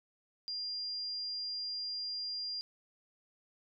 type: tone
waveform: sine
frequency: 4800 Hz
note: D8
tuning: 37 cents sharp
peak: -36 dBFS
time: 0.48-2.61 s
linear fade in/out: 0 ms
effects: none